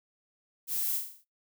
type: noise with echo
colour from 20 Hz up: violet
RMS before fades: -32 dBFS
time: 0.67-1.01 s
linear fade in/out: 50 ms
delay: 40 ms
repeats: 6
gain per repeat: -5 dB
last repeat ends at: 1.25 s
effects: noise-tail reverb RT60 0.2 s tail -22 dB re dry